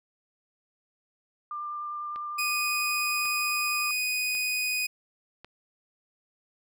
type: tone with vibrato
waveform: sine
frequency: 1193 Hz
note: D6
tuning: 27 cents sharp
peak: -32 dBFS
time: 1.51-3.91 s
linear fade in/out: 2 ms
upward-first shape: sine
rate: 10 Hz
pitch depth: 10 cents each way
type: click train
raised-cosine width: 0.3 ms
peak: -29 dBFS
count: 4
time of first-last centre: 2.16-5.446 s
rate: 0.913 Hz
type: tone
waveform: sawtooth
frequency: 2489 Hz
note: D#7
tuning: in tune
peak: -23 dBFS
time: 2.38-4.87 s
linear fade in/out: 10 ms
effects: none